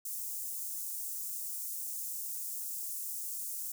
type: high-pass noise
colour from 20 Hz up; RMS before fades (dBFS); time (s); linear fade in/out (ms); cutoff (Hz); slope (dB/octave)
white; -39; 0.05-3.72; 5; 7000; 24
effects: none